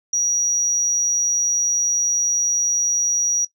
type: tone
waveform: sine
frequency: 5770 Hz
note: F#8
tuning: 44 cents flat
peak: -15 dBFS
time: 0.13-3.45 s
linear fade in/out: 5 ms
effects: noise-tail reverb RT60 0.1 s tail -19 dB re dry + tanh soft clip ceiling -11 dBFS